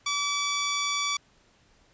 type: tone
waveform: 10% pulse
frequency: 1150 Hz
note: D6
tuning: 37 cents flat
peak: -17 dBFS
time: 0.06-1.17 s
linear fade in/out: 5 ms
effects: pink hiss -62 dBFS RMS until 1.93 s + resampled to 16000 Hz